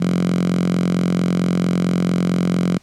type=tone with high-pass filter; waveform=5% pulse; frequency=44.45 Hz; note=F1; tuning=31 cents sharp; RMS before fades=-18 dBFS; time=0-2.78 s; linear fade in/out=10 ms; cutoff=170 Hz; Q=7.1; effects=pink hiss -53 dBFS RMS until 2.82 s + low-pass 9000 Hz 12 dB/octave